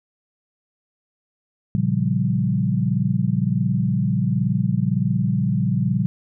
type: chord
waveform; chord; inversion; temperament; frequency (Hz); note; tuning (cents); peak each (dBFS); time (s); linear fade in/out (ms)
sine; G half-diminished seventh; first; equal; 116.54 / 138.59 / 174.61 / 196; Bb2 / Db3 / F3 / G3; 0 / 0 / 0 / 0; -23; 1.75-6.06; 0
effects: none